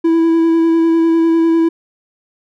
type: tone with vibrato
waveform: triangle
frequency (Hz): 329.6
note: E4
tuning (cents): 0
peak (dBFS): -7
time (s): 0.04-1.69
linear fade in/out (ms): 10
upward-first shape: square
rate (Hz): 10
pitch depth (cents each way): 12
effects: none